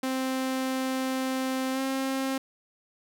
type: tone with pitch glide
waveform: sawtooth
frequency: 261.6 to 266.8 Hz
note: C4 to C4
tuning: 0 to +34 cents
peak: -23 dBFS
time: 0.03-2.38 s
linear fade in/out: 5 ms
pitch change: +34 cents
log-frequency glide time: 1.72-1.8 s
effects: none